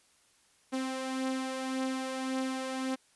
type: beating tone pair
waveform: sawtooth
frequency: 261.6 / 263.4 Hz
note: C4 / C4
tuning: 0 / +12 cents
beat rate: 1.8 Hz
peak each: -29 / -35 dBFS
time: 0.72-2.96 s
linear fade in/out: 20 ms
effects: white hiss -66 dBFS RMS until 3.15 s + resampled to 24000 Hz